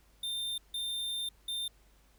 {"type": "tone bursts at uneven times", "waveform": "square", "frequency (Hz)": 3610, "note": "A7", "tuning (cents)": 44, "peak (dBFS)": -34, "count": 3, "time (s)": [[0.23, 0.58], [0.74, 1.29], [1.48, 1.68]], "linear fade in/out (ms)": 5, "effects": ["added 50 Hz sine -62 dBFS peak until 2.18 s", "pink hiss -67 dBFS RMS until 2.18 s"]}